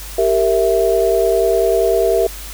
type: chord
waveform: sine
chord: E diminished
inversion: first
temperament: equal with one note detuned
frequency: 392 / 462.1 / 659.3 Hz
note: G4 / Bb4 / E5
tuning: 0 / -15 / 0 cents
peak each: -16 dBFS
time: 0.18-2.27 s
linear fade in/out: 5 ms
effects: added 50 Hz sine -31 dBFS peak until 2.53 s + white hiss -33 dBFS RMS until 2.53 s